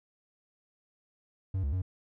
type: tone with pitch steps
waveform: triangle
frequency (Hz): 95 / 69.9 / 92.5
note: F#2 / C#2 / F#2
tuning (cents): +46 / +15 / 0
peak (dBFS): -26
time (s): 1.54-1.819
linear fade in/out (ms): 5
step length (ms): 93
effects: none